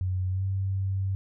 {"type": "tone with pitch glide", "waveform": "sine", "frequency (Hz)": [92.5, 96.37], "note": ["F#2", "G2"], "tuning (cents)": [0, -29], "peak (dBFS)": -25, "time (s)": [0.01, 1.15], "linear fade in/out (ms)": 0, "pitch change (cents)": 71, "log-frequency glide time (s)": [0.29, 0.44], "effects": []}